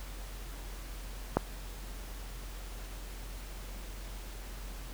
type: click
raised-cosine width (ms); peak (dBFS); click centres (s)
1; -10; 1.37
effects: added 45 Hz sine -41 dBFS peak until 4.93 s + pink hiss -49 dBFS RMS until 4.93 s